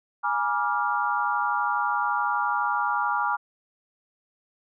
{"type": "chord", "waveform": "sine", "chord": "G# diminished seventh", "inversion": "none", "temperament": "equal with one note detuned", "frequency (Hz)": [830.6, 962.4, 1174.7, 1396.9], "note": ["G#5", "B5", "D6", "F6"], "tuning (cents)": [0, -45, 0, 0], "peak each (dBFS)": -28, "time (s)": [0.23, 3.37], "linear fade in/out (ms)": 20, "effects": []}